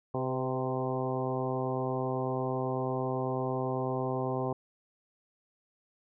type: harmonic tone with a mistuned harmonic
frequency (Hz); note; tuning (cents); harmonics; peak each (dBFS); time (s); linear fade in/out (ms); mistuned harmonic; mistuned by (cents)
130; C3; -11; 1 / 2 / 3 / 4 / 5 / 6 / 7 / 8; -35 / -37 / -35 / -37 / -39 / -39 / -42 / -41; 0.14-4.53; 5; 4; -27
effects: none